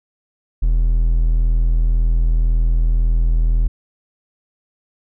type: tone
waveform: triangle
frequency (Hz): 40.95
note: E1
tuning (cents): -11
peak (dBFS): -10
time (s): 0.62-3.68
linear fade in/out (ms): 10
effects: none